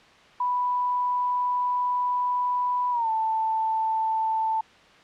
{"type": "tone with pitch glide", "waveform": "sine", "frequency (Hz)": [987.8, 885.1], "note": ["B5", "A5"], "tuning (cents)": [0, 10], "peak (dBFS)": -22, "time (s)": [0.4, 4.61], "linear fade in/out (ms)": 5, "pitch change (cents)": -190, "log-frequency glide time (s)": [2.91, 3.09], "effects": ["white hiss -52 dBFS RMS until 5.03 s", "low-pass 3000 Hz 12 dB/octave"]}